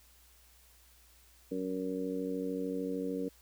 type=harmonic tone; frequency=93.3 Hz; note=F#2; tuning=15 cents sharp; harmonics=2 / 3 / 4 / 5 / 6; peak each=-41 / -36 / -45 / -37 / -48 dBFS; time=1.51-3.29 s; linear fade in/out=10 ms; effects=added 60 Hz sine -63 dBFS peak until 3.41 s + white hiss -63 dBFS RMS until 3.41 s